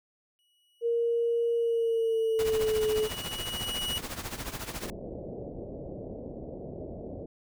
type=tone with exponential growth; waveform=45% pulse; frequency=2921 Hz; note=F#7; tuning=23 cents flat; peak=-29 dBFS; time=0.39-3.98 s; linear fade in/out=0 ms; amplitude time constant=780 ms
type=tone with pitch glide; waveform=sine; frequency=467.5 to 431.2 Hz; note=A#4 to A4; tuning=+5 to -35 cents; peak=-24 dBFS; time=0.81-3.09 s; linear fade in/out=50 ms; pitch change=-140 cents; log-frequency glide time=1.55-2.87 s
type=noise with tremolo; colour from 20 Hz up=pink; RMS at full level=-34 dBFS; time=2.39-4.9 s; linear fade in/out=0 ms; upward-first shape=triangle; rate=14 Hz; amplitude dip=80%
type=low-pass noise; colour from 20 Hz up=white; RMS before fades=-40 dBFS; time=4.83-7.26 s; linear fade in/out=5 ms; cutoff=620 Hz; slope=48 dB/octave
effects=none